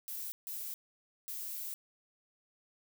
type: noise bursts at uneven times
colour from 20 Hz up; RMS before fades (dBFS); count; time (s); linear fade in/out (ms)
violet; -41; 3; 0.08-0.32 / 0.47-0.74 / 1.28-1.74; 0
effects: none